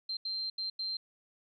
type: tone bursts at uneven times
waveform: sine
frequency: 4148 Hz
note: C8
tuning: 16 cents flat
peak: -33 dBFS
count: 4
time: 0.09-0.17 / 0.25-0.5 / 0.58-0.7 / 0.79-0.97 s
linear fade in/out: 5 ms
effects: none